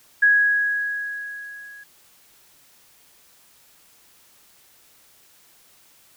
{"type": "tone with level ramp", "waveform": "sine", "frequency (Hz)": 1661.2, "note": "G#6", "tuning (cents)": 0, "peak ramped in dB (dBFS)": [-11, -40], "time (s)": [0.22, 1.84], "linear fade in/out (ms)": 10, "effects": ["white hiss -55 dBFS RMS until 6.16 s"]}